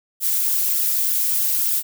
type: noise with flanger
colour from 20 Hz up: violet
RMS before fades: -20 dBFS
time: 0.2-1.83 s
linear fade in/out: 50 ms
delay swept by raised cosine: 0.59 to 6.39 ms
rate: 3.3 Hz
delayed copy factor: +0.85
effects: none